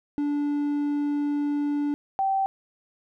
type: tone pair in turn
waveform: triangle / sine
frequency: 290.6 / 775.8 Hz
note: D4 / G5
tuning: -18 / -18 cents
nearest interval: octave + perfect fourth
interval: 1700 cents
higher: second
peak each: -21 dBFS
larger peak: neither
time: 0.18-1.94 / 2.19-2.46 s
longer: first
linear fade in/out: 0 ms
effects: none